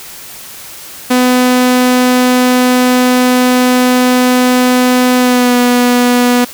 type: tone with pitch glide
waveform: sawtooth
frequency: 250.8 to 245.2 Hz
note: B3 to B3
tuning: +27 to -12 cents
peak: -3 dBFS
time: 1.1-6.45 s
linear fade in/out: 10 ms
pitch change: -39 cents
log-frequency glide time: 5.17-5.57 s
effects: white hiss -30 dBFS RMS until 6.53 s